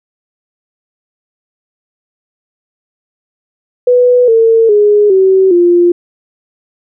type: tone with pitch steps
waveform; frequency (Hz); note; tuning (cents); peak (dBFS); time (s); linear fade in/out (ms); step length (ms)
sine; 493.9 / 452.9 / 415.3 / 380.8 / 349.2; B4 / A#4 / G#4 / F#4 / F4; 0 / -50 / 0 / +50 / 0; -4; 3.87-5.92; 5; 410
effects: none